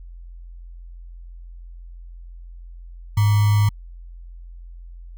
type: tone with sample-and-hold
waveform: sine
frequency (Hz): 103.83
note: G#2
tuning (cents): 0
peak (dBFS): -13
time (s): 3.17-3.69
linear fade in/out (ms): 5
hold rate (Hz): 1050
effects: added 43 Hz sine -36 dBFS peak until 5.17 s